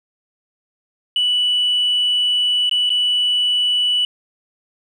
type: tone with dropouts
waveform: sine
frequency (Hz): 2960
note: F#7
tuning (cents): 0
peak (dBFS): -13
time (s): 1.16-4.05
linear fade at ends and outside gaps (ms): 2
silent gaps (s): 2.695-2.712 / 2.894-2.902
effects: tanh soft clip ceiling -11 dBFS + 9-bit